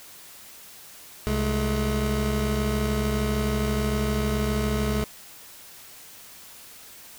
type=tone pair together; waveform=25% pulse; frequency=66.83 / 213.1 Hz; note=C2 / G#3; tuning=+37 / +45 cents; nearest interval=octave + minor sixth; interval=2008 cents; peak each=-22 dBFS; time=1.27-5.04 s; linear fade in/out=0 ms; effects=white hiss -46 dBFS RMS until 7.18 s